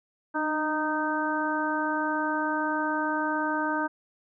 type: harmonic tone with a mistuned harmonic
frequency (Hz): 308.9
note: D#4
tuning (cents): -12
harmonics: 1 / 2 / 3 / 4 / 5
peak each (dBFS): -30 / -34 / -30 / -34 / -31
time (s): 0.34-3.88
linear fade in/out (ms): 20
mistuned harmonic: 1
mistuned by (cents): -30
effects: none